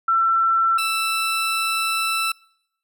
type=tone pair in turn; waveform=sine / 20% pulse; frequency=1343 / 1325.3 Hz; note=E6 / E6; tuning=+32 / +9 cents; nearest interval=unison; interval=23 cents; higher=first; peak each=-15 dBFS; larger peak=neither; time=0.08-0.78 / 0.78-2.32 s; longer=second; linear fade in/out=5 ms; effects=noise-tail reverb RT60 0.8 s tail -26 dB re dry